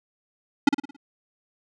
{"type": "tone with echo", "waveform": "square", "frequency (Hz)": 282.6, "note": "C#4", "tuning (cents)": 34, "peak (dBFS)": -12, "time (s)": [0.67, 0.69], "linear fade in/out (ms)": 5, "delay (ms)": 55, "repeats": 5, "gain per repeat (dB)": -7, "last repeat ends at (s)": 0.965, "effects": ["low-pass 5000 Hz 12 dB/octave"]}